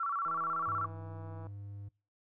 sine tone with vibrato, 1241 Hz, D#6, 5 cents flat, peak -31 dBFS, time 0-0.86 s, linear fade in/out 5 ms, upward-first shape square, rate 16 Hz, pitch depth 150 cents each way
click train, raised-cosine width 1 ms, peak -37 dBFS, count 198, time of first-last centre 0.26-1.469 s, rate 163 Hz
triangle tone, 100.8 Hz, G2, 49 cents sharp, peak -40 dBFS, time 0.67-1.89 s, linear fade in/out 10 ms
effects noise-tail reverb RT60 0.3 s tail -23 dB re dry

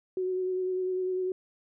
sine tone with vibrato, 370 Hz, F#4, in tune, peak -27 dBFS, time 0.17-1.32 s, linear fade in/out 2 ms, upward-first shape sine, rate 10 Hz, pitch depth 19 cents each way, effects none

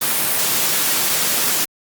white high-pass noise, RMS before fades -18 dBFS, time 0.01-1.65 s, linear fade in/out 10 ms, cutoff 120 Hz, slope 48 dB/octave, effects Opus 32 kbps

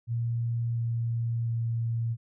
sine tone with pitch steps, 117.2 / 116.39 / 115.59 Hz, A#2 / A#2 / A#2, +10 / -2 / -14 cents, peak -26 dBFS, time 0.07-2.17 s, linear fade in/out 50 ms, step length 700 ms, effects none

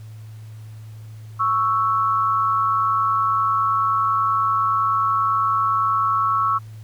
sine tone pair together, 1109.1 / 1319 Hz, C#6 / E6, +1 / +1 cents, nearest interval minor third, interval 300 cents, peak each -19 / -20 dBFS, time 1.39-6.59 s, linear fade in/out 20 ms, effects added 109 Hz sine -35 dBFS peak until 6.83 s + pink hiss -54 dBFS RMS until 6.83 s

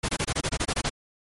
pink noise bursts, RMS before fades -26 dBFS, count 11, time 0.03-0.897 s, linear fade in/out 10 ms, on 57 ms, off 24 ms, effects MP3 48 kbps

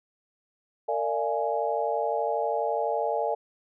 sine tone cluster, 456.3 / 590 / 682 / 835 Hz, A#4 / D5 / F5 / G#5, -37 / +8 / -41 / +9 cents, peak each -30 dBFS, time 0.88-3.35 s, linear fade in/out 10 ms, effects none

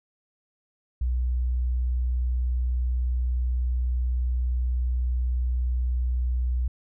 sine tone, 61.74 Hz, B1, in tune, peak -22 dBFS, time 1.01-6.68 s, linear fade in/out 5 ms, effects none

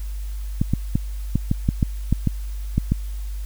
clicks, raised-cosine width 5 ms, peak -5 dBFS, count 11, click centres 0.615 / 0.736 / 0.955 / 1.356 / 1.514 / 1.689 / 1.828 / 2.126 / 2.273 / 2.78 / 2.92 s, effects added 50 Hz sine -26 dBFS peak until 3.45 s + white hiss -48 dBFS RMS until 3.45 s

